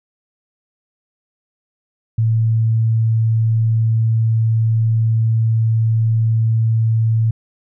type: tone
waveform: sine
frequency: 112.4 Hz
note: A2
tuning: 37 cents sharp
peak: -12 dBFS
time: 2.18-7.31 s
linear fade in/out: 5 ms
effects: none